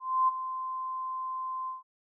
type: tone with ADSR envelope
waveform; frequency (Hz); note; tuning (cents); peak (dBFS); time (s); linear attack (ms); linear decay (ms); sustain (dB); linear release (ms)
sine; 1038; C6; -14; -20; 0-1.83; 280; 21; -12; 150
effects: none